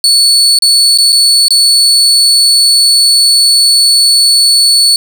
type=tone with dropouts; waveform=35% pulse; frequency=4435 Hz; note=C#8; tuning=in tune; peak=-3 dBFS; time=0.04-4.96 s; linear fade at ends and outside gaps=1 ms; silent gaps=0.588-0.622 / 0.976-0.985 / 1.122-1.127 / 1.483-1.506 s; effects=none

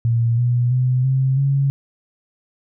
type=tone with pitch steps; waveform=sine; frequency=116.54 / 121.63 / 126.94 / 132.48 / 138.27 Hz; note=A#2 / B2 / B2 / C3 / C#3; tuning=0 / -26 / +48 / +22 / -4 cents; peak=-14 dBFS; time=0.05-1.7 s; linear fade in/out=0 ms; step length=330 ms; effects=none

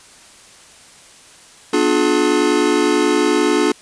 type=chord; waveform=square; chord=B diminished seventh; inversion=none; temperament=just; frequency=246.9 / 296.3 / 355.6 / 426.7 Hz; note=B3 / D4 / F4 / Ab4; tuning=0 / +15 / +31 / +47 cents; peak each=-24 / -18 / -19 / -19 dBFS; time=1.73-3.72 s; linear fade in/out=5 ms; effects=white hiss -44 dBFS RMS until 3.81 s + resampled to 22050 Hz

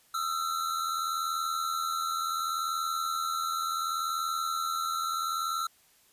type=tone pair together; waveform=square; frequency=1264 / 1344.7 Hz; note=D#6 / E6; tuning=+27 / +34 cents; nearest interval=minor second; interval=107 cents; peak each=-36 / -31 dBFS; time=0.14-5.67 s; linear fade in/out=5 ms; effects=white hiss -63 dBFS RMS until 6.12 s + resampled to 32000 Hz

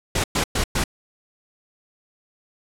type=noise bursts; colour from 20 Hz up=pink; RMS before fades=-21 dBFS; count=4; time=0.15-0.84 s; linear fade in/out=5 ms; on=90 ms; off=110 ms; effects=low-pass 10000 Hz 12 dB/octave

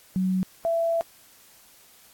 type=tone pair in turn; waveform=sine; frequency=186.6 / 667.1 Hz; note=F#3 / E5; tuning=+15 / +20 cents; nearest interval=octave + minor seventh; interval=2205 cents; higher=second; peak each=-21 dBFS; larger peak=neither; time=0.16-0.43 / 0.65-1.01 s; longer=second; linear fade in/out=0 ms; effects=white hiss -54 dBFS RMS until 2.13 s + AAC 64 kbps

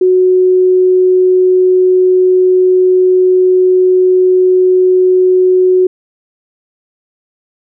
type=tone; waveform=sine; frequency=368.6 Hz; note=F#4; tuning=7 cents flat; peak=-5 dBFS; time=0.01-5.87 s; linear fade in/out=5 ms; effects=none

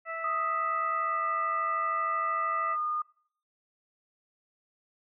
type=harmonic tone; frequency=657 Hz; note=E5; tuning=6 cents flat; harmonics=1 / 2 / 3 / 4; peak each=-38 / -36 / -38 / -48 dBFS; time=0.05-2.77 s; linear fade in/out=50 ms
type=tone with pitch glide; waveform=sine; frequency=1244.5 to 1221 Hz; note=D#6 to D#6; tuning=0 to -33 cents; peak=-28 dBFS; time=0.24-3.02 s; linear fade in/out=5 ms; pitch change=-33 cents; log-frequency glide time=0.94-1.23 s
effects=noise-tail reverb RT60 0.6 s tail -23 dB re dry

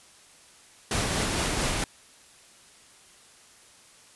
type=noise with tremolo; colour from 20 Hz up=pink; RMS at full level=-26 dBFS; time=0.91-1.84 s; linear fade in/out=2 ms; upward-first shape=sine; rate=4.4 Hz; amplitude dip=25%; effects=white hiss -54 dBFS RMS until 4.15 s + resampled to 24000 Hz

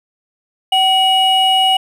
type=tone pair together; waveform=triangle; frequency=760 / 2905 Hz; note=F#5 / F#7; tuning=+46 / -32 cents; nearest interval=octave + major seventh; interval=2322 cents; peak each=-11 dBFS; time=0.72-1.77 s; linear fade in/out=5 ms; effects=none

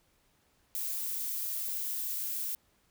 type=noise; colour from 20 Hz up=violet; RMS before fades=-35 dBFS; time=0.75-2.55 s; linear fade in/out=0 ms; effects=pink hiss -70 dBFS RMS until 2.9 s

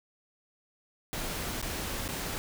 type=noise with dropouts; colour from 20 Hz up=pink; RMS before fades=-35 dBFS; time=1.13-2.38 s; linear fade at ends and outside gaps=0 ms; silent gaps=1.615-1.626 / 2.08-2.088 s; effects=none

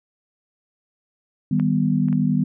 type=chord; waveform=sine; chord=Eb augmented; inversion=none; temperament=equal; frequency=155.56 / 196 / 246.9 Hz; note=Eb3 / G3 / B3; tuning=0 / 0 / 0 cents; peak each=-21 dBFS; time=1.51-2.44 s; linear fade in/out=5 ms
type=clicks; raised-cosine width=0.5 ms; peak=-21 / -29 / -25 dBFS; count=3; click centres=1.598 / 2.085 / 2.128 s
effects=none

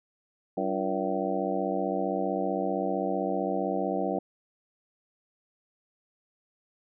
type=harmonic tone with a mistuned harmonic; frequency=95.5 Hz; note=G2; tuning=45 cents flat; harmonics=2 / 3 / 4 / 5 / 6 / 7 / 8; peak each=-34 / -34 / -34 / -34 / -34 / -34 / -34 dBFS; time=0.57-4.19 s; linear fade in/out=5 ms; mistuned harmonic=4; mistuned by=-140 cents; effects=none

